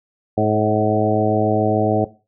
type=harmonic tone with a mistuned harmonic; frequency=107.2 Hz; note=A2; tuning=45 cents flat; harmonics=1 / 2 / 3 / 4 / 5 / 6 / 7; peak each=-22 / -22 / -22 / -22 / -22 / -22 / -22 dBFS; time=0.37-2.05 s; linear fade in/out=10 ms; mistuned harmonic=5; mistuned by=+25 cents; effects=noise-tail reverb RT60 0.3 s tail -17 dB re dry